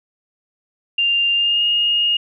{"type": "tone with pitch glide", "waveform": "sine", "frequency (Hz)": [2794, 2851], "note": ["F7", "F7"], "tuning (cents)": [0, 35], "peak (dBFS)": -14, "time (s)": [0.98, 2.17], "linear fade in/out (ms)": 5, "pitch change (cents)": 35, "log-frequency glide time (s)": [1.34, 1.64], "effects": []}